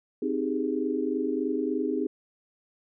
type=chord; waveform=sine; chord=Ab major seventh; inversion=first; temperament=equal; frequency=261.6 / 311.1 / 392 / 415.3 Hz; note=C4 / Eb4 / G4 / Ab4; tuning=0 / 0 / 0 / 0 cents; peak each=-30 / -30 / -33 / -31 dBFS; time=0.22-2.07 s; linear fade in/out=5 ms; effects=none